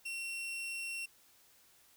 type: tone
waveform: 40% pulse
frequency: 2726 Hz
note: F7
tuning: 43 cents flat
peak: -37 dBFS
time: 0.05-1.06 s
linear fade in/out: 10 ms
effects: white hiss -65 dBFS RMS until 1.96 s